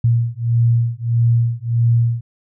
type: beating tone pair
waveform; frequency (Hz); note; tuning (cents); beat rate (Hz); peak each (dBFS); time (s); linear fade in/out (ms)
sine; 116.54 / 118.14; A#2 / A#2; 0 / +24; 1.6; -16; 0.04-2.21; 5
effects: none